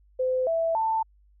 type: tone with pitch steps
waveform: sine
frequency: 513 / 659 / 889 Hz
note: C5 / E5 / A5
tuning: -34 / -1 / +18 cents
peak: -22 dBFS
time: 0.19-1.03 s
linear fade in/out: 10 ms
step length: 280 ms
effects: added 50 Hz sine -56 dBFS peak until 1.4 s